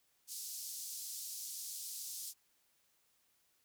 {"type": "band-pass noise", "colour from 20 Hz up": "pink", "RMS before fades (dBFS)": -45, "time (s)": [0.27, 2.34], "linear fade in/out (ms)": 50, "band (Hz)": [5000, 16000], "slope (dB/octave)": 24, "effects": ["white hiss -75 dBFS RMS until 3.64 s"]}